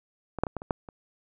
clicks, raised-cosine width 1 ms, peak -20 / -8 / -18 / -17 / -25 / -11 / -28 dBFS, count 7, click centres 0.387 / 0.436 / 0.468 / 0.567 / 0.619 / 0.708 / 0.888 s, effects none

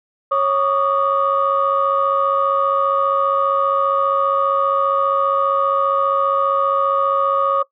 sine tone cluster, 550 / 1132 / 1227 Hz, C#5 / C#6 / D#6, -14 / +36 / -25 cents, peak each -18 dBFS, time 0.31-7.63 s, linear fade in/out 10 ms, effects noise-tail reverb RT60 0.1 s tail -18 dB re dry + tanh soft clip ceiling -6 dBFS

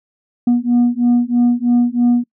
sine beating tone pair, 240 / 243.1 Hz, B3 / B3, -49 / -27 cents, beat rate 3.1 Hz, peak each -12 dBFS, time 0.47-2.24 s, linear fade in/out 5 ms, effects noise-tail reverb RT60 0.1 s tail -25 dB re dry + tanh soft clip ceiling -8 dBFS

